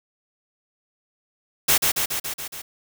white noise with echo, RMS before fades -17 dBFS, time 1.68-1.78 s, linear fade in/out 10 ms, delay 140 ms, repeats 6, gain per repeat -3 dB, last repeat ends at 2.62 s, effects none

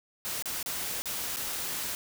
white noise with dropouts, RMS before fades -34 dBFS, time 0.25-1.95 s, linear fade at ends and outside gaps 0 ms, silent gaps 0.424-0.457 / 0.628-0.661 / 1.02-1.057 / 1.361-1.369 s, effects none

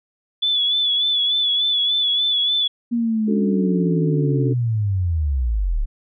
sine tone with vibrato, 3442 Hz, A7, 39 cents flat, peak -16 dBFS, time 0.42-2.68 s, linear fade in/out 10 ms, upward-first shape sine, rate 3.4 Hz, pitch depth 46 cents each way
sine linear sweep, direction down, 238.9 to 32.01 Hz, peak -17 dBFS, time 2.91-5.86 s, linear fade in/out 20 ms
sine chord, D major seventh, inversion third, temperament just, 275.3 / 293.7 / 367.1 / 440.5 Hz, C#4 / D4 / F#4 / A4, -12 / 0 / -14 / +2 cents, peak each -26 dBFS, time 3.27-4.54 s, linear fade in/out 20 ms
effects none

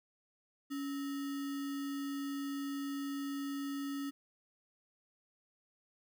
sine tone with sample-and-hold, 279.6 Hz, C#4, 15 cents sharp, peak -36 dBFS, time 0.7-4.11 s, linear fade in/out 20 ms, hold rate 1575 Hz, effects none

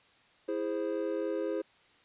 triangle chord, E augmented, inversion none, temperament equal with one note detuned, 329.6 / 413.4 / 523.3 Hz, E4 / G#4 / B#4, 0 / -8 / 0 cents, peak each -33 dBFS, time 0.48-1.62 s, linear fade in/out 10 ms, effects white hiss -63 dBFS RMS until 2.04 s + resampled to 8000 Hz

